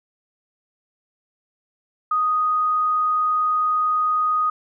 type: tone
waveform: sine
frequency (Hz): 1244.5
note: D#6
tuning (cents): 0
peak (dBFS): -17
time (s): 2.11-4.5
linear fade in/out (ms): 5
effects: none